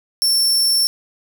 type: tone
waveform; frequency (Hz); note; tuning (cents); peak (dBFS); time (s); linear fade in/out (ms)
sawtooth; 5420; E8; +47; -11; 0.22-0.87; 0
effects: none